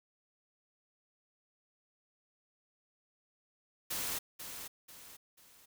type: noise with echo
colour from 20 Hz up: white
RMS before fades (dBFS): -37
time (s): 3.9-4.19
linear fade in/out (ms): 10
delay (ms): 490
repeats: 3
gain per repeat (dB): -8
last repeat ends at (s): 5.66
effects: none